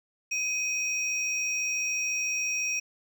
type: tone pair together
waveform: triangle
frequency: 2513 / 5641 Hz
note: D#7 / F8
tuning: +17 / +16 cents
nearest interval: octave + major second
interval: 1399 cents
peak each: -27 / -30 dBFS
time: 0.31-2.8 s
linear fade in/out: 10 ms
effects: none